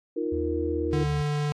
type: chord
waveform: sine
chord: Eb suspended second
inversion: none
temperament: equal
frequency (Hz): 311.1 / 349.2 / 466.2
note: Eb4 / F4 / Bb4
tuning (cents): 0 / 0 / 0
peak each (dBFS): -30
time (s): 0.16-1.04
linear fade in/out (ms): 10
type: tone with pitch glide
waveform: triangle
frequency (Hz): 78.8 to 76.07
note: D#2 to D#2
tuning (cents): +23 to -39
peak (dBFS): -29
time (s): 0.32-1.22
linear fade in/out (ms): 5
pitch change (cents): -62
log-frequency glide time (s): 0.97-1.06
type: tone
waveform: square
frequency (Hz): 147.6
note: D3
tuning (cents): +9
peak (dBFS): -25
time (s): 0.93-1.52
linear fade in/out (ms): 0
effects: low-pass 6000 Hz 12 dB/octave + AAC 64 kbps